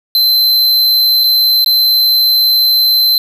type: tone with dropouts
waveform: square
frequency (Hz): 4083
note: C8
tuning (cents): -43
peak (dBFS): -8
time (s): 0.15-3.18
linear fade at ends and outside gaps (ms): 1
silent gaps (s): 1.237-1.241 / 1.645-1.661
effects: none